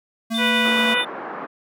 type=tone; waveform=square; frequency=226.4 Hz; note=A3; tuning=50 cents sharp; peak=-23 dBFS; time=0.3-0.95 s; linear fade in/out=20 ms
type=tone with tremolo; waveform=triangle; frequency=3575 Hz; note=A7; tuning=27 cents sharp; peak=-21 dBFS; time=0.34-1.05 s; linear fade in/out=5 ms; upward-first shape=triangle; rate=9.4 Hz; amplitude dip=55%
type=harmonic tone; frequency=492.4 Hz; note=B4; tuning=5 cents flat; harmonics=1 / 2 / 3 / 4 / 5 / 6; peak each=-27 / -27 / -24 / -24 / -24 / -26 dBFS; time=0.37-1.05 s; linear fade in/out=50 ms
type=band-pass noise; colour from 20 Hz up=white; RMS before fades=-32 dBFS; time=0.64-1.47 s; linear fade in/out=20 ms; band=210 to 1400 Hz; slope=24 dB/octave
effects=none